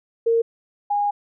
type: tone pair in turn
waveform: sine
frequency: 460 / 819.6 Hz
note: A#4 / G#5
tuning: -23 / -23 cents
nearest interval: minor seventh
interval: 1000 cents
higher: second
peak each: -15 / -18 dBFS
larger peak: first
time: 0.26-0.42 / 0.9-1.11 s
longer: second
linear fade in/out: 10 ms
effects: none